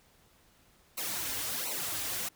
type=noise with flanger; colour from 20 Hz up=white; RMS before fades=-35 dBFS; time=0.97-2.29 s; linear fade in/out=10 ms; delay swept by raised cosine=0.58 to 5.48 ms; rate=1.4 Hz; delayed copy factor=-1; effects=pink hiss -64 dBFS RMS until 2.35 s